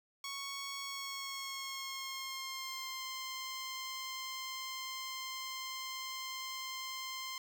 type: tone with pitch glide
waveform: 10% pulse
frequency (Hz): 1108.7 to 1048.3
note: C#6 to C6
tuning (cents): 0 to +3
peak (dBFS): -32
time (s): 0.24-7.38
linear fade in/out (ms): 2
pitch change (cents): -97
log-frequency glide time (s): 0.83-3.03
effects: none